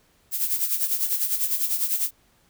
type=noise with tremolo; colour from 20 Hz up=violet; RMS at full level=-22 dBFS; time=0.31-2.11 s; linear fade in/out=50 ms; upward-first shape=sine; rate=10 Hz; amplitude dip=65%; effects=pink hiss -62 dBFS RMS until 2.49 s